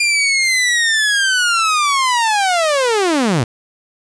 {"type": "linear sweep", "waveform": "sawtooth", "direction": "down", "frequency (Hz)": [2410, 106.7], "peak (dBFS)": -9, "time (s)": [0, 3.44], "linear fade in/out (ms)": 5, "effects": ["resampled to 22050 Hz", "7-bit"]}